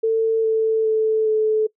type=tone with pitch steps; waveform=sine; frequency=447.4 / 442.8 / 438.2 / 433.7 Hz; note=A4 / A4 / A4 / A4; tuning=+29 / +11 / -7 / -25 cents; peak=-15 dBFS; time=0.03-1.67 s; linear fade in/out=10 ms; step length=410 ms; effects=noise-tail reverb RT60 0.1 s tail -22 dB re dry

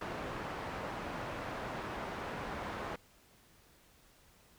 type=low-pass noise; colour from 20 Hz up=white; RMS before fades=-41 dBFS; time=0.01-2.96 s; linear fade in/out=5 ms; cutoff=1200 Hz; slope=12 dB/octave; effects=pink hiss -64 dBFS RMS until 4.58 s

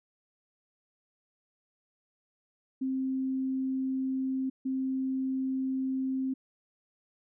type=tone pair in turn; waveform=sine; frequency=263.4 / 263.4 Hz; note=C4 / C4; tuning=+12 / +12 cents; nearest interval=unison; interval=0 cents; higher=neither; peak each=-28 dBFS; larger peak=neither; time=2.81-4.5 / 4.65-6.34 s; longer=neither; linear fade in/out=10 ms; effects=none

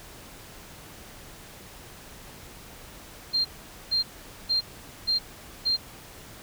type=tone bursts; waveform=sine; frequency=4186 Hz; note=C8; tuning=in tune; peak=-21 dBFS; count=5; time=3.33-5.77 s; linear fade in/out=20 ms; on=120 ms; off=460 ms; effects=pink hiss -46 dBFS RMS until 6.42 s

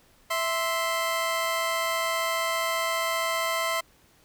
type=tone pair together; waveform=20% pulse; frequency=658 / 1044.5 Hz; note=E5 / C6; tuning=-3 / -3 cents; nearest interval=minor sixth; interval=800 cents; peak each=-23 dBFS; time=0.3-3.81 s; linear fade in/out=10 ms; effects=pink hiss -60 dBFS RMS until 4.24 s

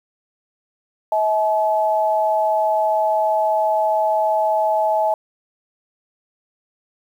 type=tone pair together; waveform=sine; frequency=642 / 857 Hz; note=E5 / A5; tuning=-46 / -46 cents; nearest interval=perfect fourth; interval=500 cents; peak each=-18 dBFS; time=1.12-5.14 s; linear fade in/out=2 ms; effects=8-bit

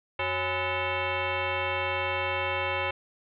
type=tone with frequency modulation; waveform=sine; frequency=830.6 Hz; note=G#5; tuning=in tune; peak=-26 dBFS; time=0.19-2.91 s; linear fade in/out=5 ms; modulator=460 Hz; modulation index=4.5; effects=none

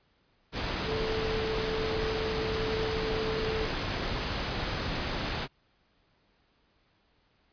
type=tone in noise; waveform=sine; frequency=440 Hz; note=A4; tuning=in tune; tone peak=-31 dBFS; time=0.85-3.68 s; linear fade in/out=50 ms; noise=pink; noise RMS=-32 dBFS; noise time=0.52-5.48 s; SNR=-2 dB; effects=pink hiss -69 dBFS RMS until 7.52 s + resampled to 11025 Hz

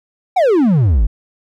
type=exponential sweep; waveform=triangle; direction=down; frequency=795 to 44.25 Hz; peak=-7 dBFS; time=0.36-1.07 s; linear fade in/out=10 ms; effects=none

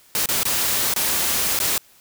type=noise with dropouts; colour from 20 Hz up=white; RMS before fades=-21 dBFS; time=0.15-1.78 s; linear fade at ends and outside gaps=1 ms; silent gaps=0.259-0.288 / 0.432-0.453 / 0.939-0.962 / 1.59-1.601 s; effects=white hiss -53 dBFS RMS until 2 s

